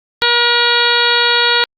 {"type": "harmonic tone with a mistuned harmonic", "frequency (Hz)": 477.4, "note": "A#4", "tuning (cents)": 41, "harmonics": [1, 2, 3, 4, 5, 6, 7, 8, 9], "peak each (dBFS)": [-20, -19, -16, -20, -22, -22, -20, -17, -19], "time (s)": [0.22, 1.64], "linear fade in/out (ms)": 0, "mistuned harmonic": 9, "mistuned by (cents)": 16, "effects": ["Opus 48 kbps"]}